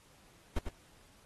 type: noise with echo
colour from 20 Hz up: brown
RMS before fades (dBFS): -30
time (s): 0.56-0.59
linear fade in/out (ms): 5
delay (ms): 100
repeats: 1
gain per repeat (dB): -6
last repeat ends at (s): 0.69
effects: pink hiss -63 dBFS RMS until 1.25 s + AAC 32 kbps